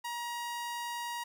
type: tone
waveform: sawtooth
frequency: 950 Hz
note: A#5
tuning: 33 cents sharp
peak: -32 dBFS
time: 0.04-1.24 s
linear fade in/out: 10 ms
effects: none